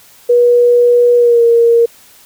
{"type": "tone with pitch glide", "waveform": "sine", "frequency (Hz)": [483.3, 466.8], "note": ["B4", "A#4"], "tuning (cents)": [-38, 2], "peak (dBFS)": -5, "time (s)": [0.29, 1.86], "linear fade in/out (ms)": 10, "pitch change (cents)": -60, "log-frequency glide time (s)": [1.16, 1.43], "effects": ["white hiss -43 dBFS RMS until 2.25 s"]}